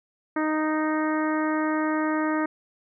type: harmonic tone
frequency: 310 Hz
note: D#4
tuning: 6 cents flat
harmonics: 1 / 2 / 3 / 4 / 5 / 6 / 7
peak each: -24 / -31 / -32 / -32 / -35 / -35 / -42 dBFS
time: 0.36-2.46 s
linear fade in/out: 5 ms
effects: none